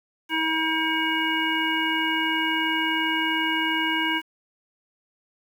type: harmonic tone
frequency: 319.8 Hz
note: D#4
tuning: 48 cents sharp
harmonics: 1 / 3 / 5 / 7 / 9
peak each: -28 / -28 / -28 / -28 / -28 dBFS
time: 0.29-4.22 s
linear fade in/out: 50 ms
effects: 8-bit

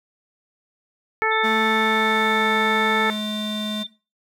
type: harmonic tone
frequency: 440 Hz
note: A4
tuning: in tune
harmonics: 1 / 2 / 3 / 4 / 5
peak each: -24 / -24 / -24 / -24 / -24 dBFS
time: 1.22-3.1 s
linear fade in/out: 0 ms
type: tone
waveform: sine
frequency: 3581 Hz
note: A7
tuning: 30 cents sharp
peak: -29 dBFS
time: 1.31-3.87 s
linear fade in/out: 10 ms
type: tone with pitch glide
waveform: square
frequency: 220 to 212.8 Hz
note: A3 to G#3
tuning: 0 to +42 cents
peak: -26 dBFS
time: 1.43-3.84 s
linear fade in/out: 20 ms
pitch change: -58 cents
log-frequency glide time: 1.61-2.48 s
effects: noise-tail reverb RT60 0.3 s tail -17 dB re dry

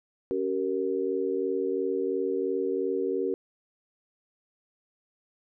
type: chord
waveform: sine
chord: G diminished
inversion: second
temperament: equal with one note detuned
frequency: 277.2 / 383.3 / 466.2 Hz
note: Db4 / G4 / Bb4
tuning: 0 / -39 / 0 cents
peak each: -33 / -28 / -30 dBFS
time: 0.31-3.34 s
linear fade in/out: 0 ms
effects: none

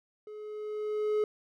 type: tone with level ramp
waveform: triangle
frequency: 424.4 Hz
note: G#4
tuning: 38 cents sharp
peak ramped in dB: -40 to -22 dBFS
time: 0.27-1.24 s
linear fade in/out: 2 ms
effects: none

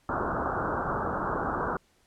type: low-pass noise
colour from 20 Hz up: white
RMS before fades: -30 dBFS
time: 0.09-1.77 s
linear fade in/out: 2 ms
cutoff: 1500 Hz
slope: 96 dB/octave
effects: pink hiss -66 dBFS RMS until 2.06 s + low-pass 11000 Hz 12 dB/octave

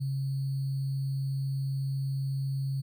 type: tone with sample-and-hold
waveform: sine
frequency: 136 Hz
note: C#3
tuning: 33 cents flat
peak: -28 dBFS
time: 0-2.82 s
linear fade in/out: 20 ms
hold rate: 4410 Hz
effects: none

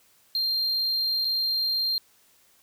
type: tone with dropouts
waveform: triangle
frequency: 4186 Hz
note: C8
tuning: in tune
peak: -22 dBFS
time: 0.35-1.98 s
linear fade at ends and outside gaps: 1 ms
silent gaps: 1.247-1.251 s
effects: white hiss -61 dBFS RMS until 2.62 s

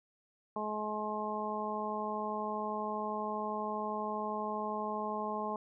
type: harmonic tone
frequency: 212.5 Hz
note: G#3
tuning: 40 cents sharp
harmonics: 1 / 2 / 3 / 4 / 5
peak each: -41 / -41 / -41 / -39 / -39 dBFS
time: 0.56-5.56 s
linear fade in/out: 2 ms
effects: none

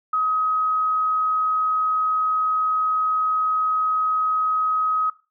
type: tone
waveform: sine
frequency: 1266 Hz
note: D#6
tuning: 30 cents sharp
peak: -18 dBFS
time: 0.13-5.1 s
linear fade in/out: 5 ms
effects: noise-tail reverb RT60 0.3 s tail -17 dB re dry

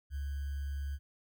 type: tone with sample-and-hold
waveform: sine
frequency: 70.1 Hz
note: C#2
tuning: 20 cents sharp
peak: -34 dBFS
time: 0.1-0.99 s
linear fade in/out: 50 ms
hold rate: 1575 Hz
effects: none

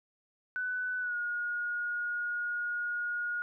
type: tone with pitch glide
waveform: sine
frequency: 1497 to 1438.5 Hz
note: F#6 to F#6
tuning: +20 to -49 cents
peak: -31 dBFS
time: 0.56-3.42 s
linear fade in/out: 0 ms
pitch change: -69 cents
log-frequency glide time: 1-1.16 s
effects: none

